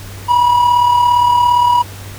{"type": "tone with amplitude modulation", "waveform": "triangle", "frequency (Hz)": 970, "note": "B5", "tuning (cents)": -31, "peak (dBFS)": -4, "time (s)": [0.28, 1.83], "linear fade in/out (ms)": 20, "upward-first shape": "sine", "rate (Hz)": 37.4, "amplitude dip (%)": 50, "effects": ["added 98 Hz sine -30 dBFS peak until 2.18 s", "pink hiss -34 dBFS RMS until 2.18 s"]}